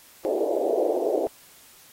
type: band-pass noise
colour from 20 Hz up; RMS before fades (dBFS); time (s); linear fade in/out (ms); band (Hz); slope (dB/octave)
pink; -24; 0.25-1.27; 0; 340 to 680; 48
effects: white hiss -52 dBFS RMS until 1.92 s + AAC 48 kbps